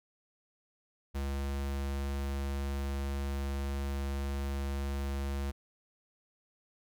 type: tone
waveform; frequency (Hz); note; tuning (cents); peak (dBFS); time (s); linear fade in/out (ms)
square; 69.3; C#2; 0; -33; 1.14-5.52; 20
effects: none